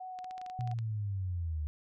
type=tone with vibrato; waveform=sine; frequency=740 Hz; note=F#5; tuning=in tune; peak=-40 dBFS; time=0-0.74 s; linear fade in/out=10 ms; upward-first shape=sine; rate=3.8 Hz; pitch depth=11 cents each way
type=clicks; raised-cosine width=0.2 ms; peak=-33 dBFS; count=11; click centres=0.189 / 0.244 / 0.31 / 0.38 / 0.415 / 0.463 / 0.499 / 0.609 / 0.675 / 0.714 / 0.788 s
type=linear sweep; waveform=sine; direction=down; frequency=123.47 to 73.42 Hz; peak=-32 dBFS; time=0.59-1.67 s; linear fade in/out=0 ms
effects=none